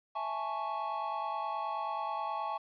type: chord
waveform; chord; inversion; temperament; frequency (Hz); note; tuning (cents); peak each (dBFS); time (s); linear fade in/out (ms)
triangle; A major seventh; second; equal; 659.3 / 830.6 / 880 / 1108.7; E5 / G#5 / A5 / C#6; 0 / 0 / 0 / 0; -40 / -36 / -37 / -36; 0.15-2.58; 10
effects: resampled to 11025 Hz + 11-bit